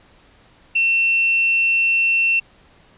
sine tone, 2700 Hz, E7, 41 cents sharp, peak -14 dBFS, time 0.75-2.4 s, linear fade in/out 10 ms, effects pink hiss -52 dBFS RMS until 2.97 s + resampled to 8000 Hz

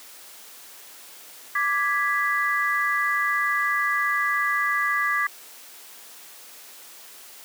sine chord, G# diminished, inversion second, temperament equal, 1174.7 / 1661.2 / 1975.5 Hz, D6 / G#6 / B6, 0 / 0 / 0 cents, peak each -25 dBFS, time 1.55-5.27 s, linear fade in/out 5 ms, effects white hiss -45 dBFS RMS until 7.44 s + high-pass 300 Hz 12 dB/octave

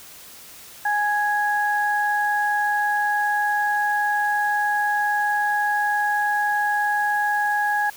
sine tone pair together, 830.6 / 1660 Hz, G#5 / G#6, 0 / -1 cents, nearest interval octave, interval 1199 cents, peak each -21 / -22 dBFS, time 0.85-7.9 s, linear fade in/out 5 ms, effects white hiss -43 dBFS RMS until 7.96 s

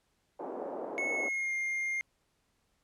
white band-pass noise, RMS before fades -39 dBFS, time 0.39-1.29 s, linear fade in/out 10 ms, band 290 to 710 Hz, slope 24 dB/octave
triangle tone with pitch glide, 2196 to 2118 Hz, C#7 to C7, -17 to +21 cents, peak -29 dBFS, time 0.98-2.01 s, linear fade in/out 0 ms, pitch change -62 cents, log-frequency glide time 1.15-1.53 s
effects pink hiss -75 dBFS RMS until 2.83 s + low-pass 11000 Hz 12 dB/octave

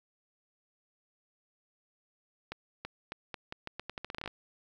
accelerating click train, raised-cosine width 0.3 ms, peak -22 dBFS, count 17, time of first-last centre 2.52-4.277 s, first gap 330 ms, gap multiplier 0.82, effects 10-bit

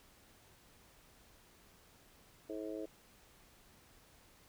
harmonic tone, 107.3 Hz, A2, 43 cents flat, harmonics 3 / 4 / 5 / 6, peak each -43 / -45 / -47 / -49 dBFS, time 2.49-2.86 s, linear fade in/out 10 ms, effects pink hiss -64 dBFS RMS until 4.48 s

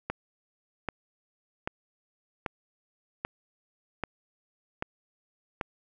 click train, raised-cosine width 0.5 ms, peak -15 dBFS, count 8, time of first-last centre 0.1-5.612 s, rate 1.27 Hz, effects none

